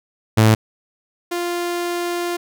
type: tone pair in turn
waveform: sawtooth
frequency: 109.8 / 348.6 Hz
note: A2 / F4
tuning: -3 / -3 cents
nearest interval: octave + minor sixth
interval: 2000 cents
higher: second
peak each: -6 / -17 dBFS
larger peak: first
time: 0.37-0.55 / 1.31-2.37 s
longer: second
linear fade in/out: 10 ms
effects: none